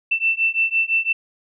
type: beating tone pair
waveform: sine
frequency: 2671 / 2676.9 Hz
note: E7 / E7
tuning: +22 / +26 cents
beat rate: 5.9 Hz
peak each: -20 dBFS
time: 0.11-1.13 s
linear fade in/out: 10 ms
effects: none